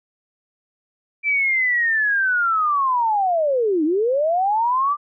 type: linear two-way sweep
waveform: sine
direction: down then up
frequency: 2344 to 293.7 to 1195 Hz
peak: -16 dBFS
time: 1.23-4.97 s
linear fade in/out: 50 ms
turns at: 3.84 s
effects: none